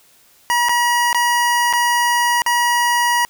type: tone with dropouts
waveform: 25% pulse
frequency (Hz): 960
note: B5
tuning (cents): -49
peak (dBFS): -10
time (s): 0.5-3.25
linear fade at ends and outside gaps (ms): 0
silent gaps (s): 0.686-0.693 / 1.129-1.146 / 1.728-1.735 / 2.419-2.463
effects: white hiss -52 dBFS RMS until 3.29 s